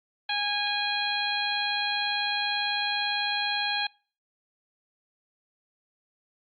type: harmonic tone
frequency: 822 Hz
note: G#5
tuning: 18 cents flat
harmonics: 1 / 2 / 3 / 4 / 5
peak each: -32 / -32 / -32 / -32 / -32 dBFS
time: 0.29-3.87 s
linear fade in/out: 5 ms
effects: noise-tail reverb RT60 0.4 s tail -25 dB re dry + Opus 48 kbps